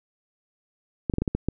clicks, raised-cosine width 3 ms, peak -11 dBFS, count 7, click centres 1.098 / 1.138 / 1.184 / 1.22 / 1.278 / 1.35 / 1.486 s, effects none

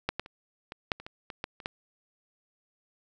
clicks, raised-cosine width 0.3 ms, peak -11 / -15 / -29 / -23 / -10 / -28 / -25 / -23 / -16 / -30 / -15 dBFS, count 11, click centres 0.09 / 0.196 / 0.261 / 0.721 / 0.918 / 1 / 1.065 / 1.302 / 1.441 / 1.602 / 1.659 s, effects none

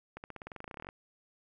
accelerating click train, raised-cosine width 0.5 ms, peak -28 dBFS, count 19, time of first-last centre 0.17-0.889 s, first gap 69 ms, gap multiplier 0.93, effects none

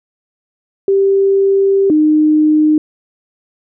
sine tone pair in turn, 392 / 306.4 Hz, G4 / D#4, 0 / -27 cents, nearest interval major third, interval 427 cents, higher first, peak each -8 / -7 dBFS, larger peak second, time 0.88-1.9 / 1.9-2.78 s, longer first, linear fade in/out 2 ms, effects none

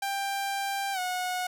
sawtooth tone with pitch glide, 791 to 729.6 Hz, G5 to F#5, +15 to -24 cents, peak -25 dBFS, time 0.02-1.47 s, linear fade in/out 5 ms, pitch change -139 cents, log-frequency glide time 0.93-0.99 s, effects none

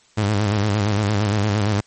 sawtooth tone with vibrato, 103.83 Hz, G#2, in tune, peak -13 dBFS, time 0.17-1.81 s, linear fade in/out 10 ms, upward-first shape square, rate 8.7 Hz, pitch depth 62 cents each way, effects white hiss -55 dBFS RMS until 1.86 s + MP3 32 kbps

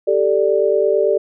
sine chord, G suspended second, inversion none, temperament just, 392 / 441 / 588 Hz, G4 / A4 / D5, 0 / +4 / +2 cents, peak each -17 dBFS, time 0.07-1.18 s, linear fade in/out 10 ms, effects none

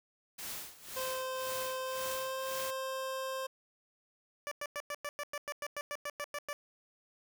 white noise with tremolo, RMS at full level -41 dBFS, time 0.38-2.71 s, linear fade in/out 10 ms, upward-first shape sine, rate 1.9 Hz, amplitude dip 85%
25% pulse tone with pitch glide, 519 to 527.5 Hz, C5 to C5, -14 to +14 cents, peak -32 dBFS, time 0.96-3.47 s, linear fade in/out 10 ms, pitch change +28 cents, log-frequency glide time 1.8-2.44 s
15% pulse tone bursts, 582 Hz, D5, 16 cents flat, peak -30 dBFS, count 15, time 4.47-6.53 s, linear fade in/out 0 ms, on 44 ms, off 100 ms
effects none

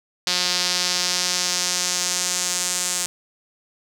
sawtooth tone with band-pass filter sweep, 179.6 Hz, F3, 49 cents sharp, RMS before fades -23 dBFS, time 0.27-3.06 s, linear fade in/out 0 ms, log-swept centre 4700 to 7600 Hz, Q 2.2, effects none

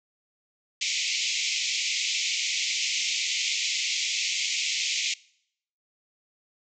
pink band-pass noise, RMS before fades -28 dBFS, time 0.81-5.14 s, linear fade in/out 5 ms, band 2100 to 7300 Hz, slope 96 dB/octave, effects noise-tail reverb RT60 0.7 s tail -23 dB re dry

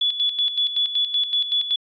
sine tone with tremolo, 3425 Hz, A7, 47 cents flat, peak -17 dBFS, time 0.01-1.76 s, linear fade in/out 5 ms, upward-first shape square, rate 5.3 Hz, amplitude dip 65%, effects resampled to 11025 Hz

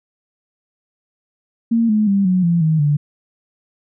sine tone with pitch steps, 230 / 213.4 / 197.93 / 183.61 / 170.33 / 158 / 146.57 Hz, A#3 / G#3 / G3 / F#3 / F3 / D#3 / D3, -23 / +47 / +17 / -13 / -43 / +27 / -3 cents, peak -12 dBFS, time 1.71-2.97 s, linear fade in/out 10 ms, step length 180 ms, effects none

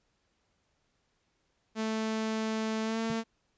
sawtooth tone with pitch glide, 220 to 225.8 Hz, A3 to A3, 0 to +45 cents, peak -26 dBFS, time 1.75-3.24 s, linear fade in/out 50 ms, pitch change +45 cents, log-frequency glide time 2.83-2.99 s
sine tone with exponential decay, 160 Hz, D#3, 49 cents sharp, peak -30 dBFS, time 3.1-3.17 s, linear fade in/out 2 ms, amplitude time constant 15 ms
effects pink hiss -75 dBFS RMS until 3.57 s + resampled to 16000 Hz

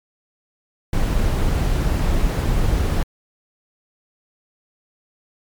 brown noise, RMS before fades -18 dBFS, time 0.93-3.03 s, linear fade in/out 2 ms, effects MP3 96 kbps

